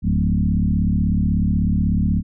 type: tone with frequency modulation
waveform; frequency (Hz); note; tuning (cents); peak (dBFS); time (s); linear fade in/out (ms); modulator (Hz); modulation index
sine; 133.5; C3; +35; -15; 0.02-2.23; 50; 36.3; 2.7
effects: none